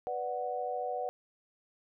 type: chord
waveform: sine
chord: B minor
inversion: none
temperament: equal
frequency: 493.9 / 587.3 / 740 Hz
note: B4 / D5 / F#5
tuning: 0 / 0 / 0 cents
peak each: -37 / -39 / -35 dBFS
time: 0.07-1.09 s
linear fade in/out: 0 ms
effects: none